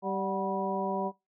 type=harmonic tone with a mistuned harmonic; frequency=194.6 Hz; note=G3; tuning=12 cents flat; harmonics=1 / 2 / 3 / 4 / 5; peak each=-35 / -35 / -35 / -35 / -35 dBFS; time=0.02-1.12 s; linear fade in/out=50 ms; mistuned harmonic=4; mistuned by=-71 cents; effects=noise-tail reverb RT60 0.2 s tail -20 dB re dry